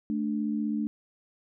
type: tone pair together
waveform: sine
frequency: 218 / 293.7 Hz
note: A3 / D4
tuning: -16 / 0 cents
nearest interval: perfect fourth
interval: 516 cents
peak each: -28 / -31 dBFS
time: 0.1-0.87 s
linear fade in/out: 0 ms
effects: none